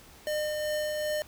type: tone with tremolo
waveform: square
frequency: 606 Hz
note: D#5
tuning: 46 cents flat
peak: -28 dBFS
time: 0.27-1.22 s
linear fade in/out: 0 ms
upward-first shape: triangle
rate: 2.6 Hz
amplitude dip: 30%
effects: added 70 Hz sine -60 dBFS peak until 1.27 s + pink hiss -53 dBFS RMS until 1.27 s